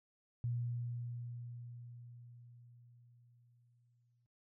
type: tone with exponential decay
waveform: sine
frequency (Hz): 120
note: B2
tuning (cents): -49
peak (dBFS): -34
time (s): 0.44-4.26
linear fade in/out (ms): 0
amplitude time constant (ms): 830
effects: noise-tail reverb RT60 0.1 s tail -20 dB re dry